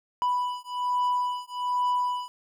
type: beating tone pair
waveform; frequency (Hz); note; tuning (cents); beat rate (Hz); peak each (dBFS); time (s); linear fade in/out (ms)
triangle; 987.8 / 989; B5 / B5; 0 / +2; 1.2; -26; 0.22-2.28; 0
effects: none